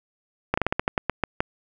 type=slowing click train; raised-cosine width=0.5 ms; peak=-6 dBFS; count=11; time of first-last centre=0.54-1.405 s; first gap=35 ms; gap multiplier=1.19; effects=none